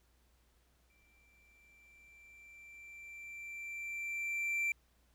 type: tone with exponential growth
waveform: triangle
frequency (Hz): 2349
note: D7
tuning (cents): 0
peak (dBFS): -29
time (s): 0.9-4.72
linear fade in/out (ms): 2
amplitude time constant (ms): 830
effects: added 60 Hz sine -70 dBFS peak until 5.14 s + pink hiss -74 dBFS RMS until 5.14 s